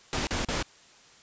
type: noise bursts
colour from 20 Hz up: pink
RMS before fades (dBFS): -29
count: 3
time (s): 0.13-0.626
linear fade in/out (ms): 0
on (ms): 140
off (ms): 38
effects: white hiss -55 dBFS RMS until 1.22 s + resampled to 16000 Hz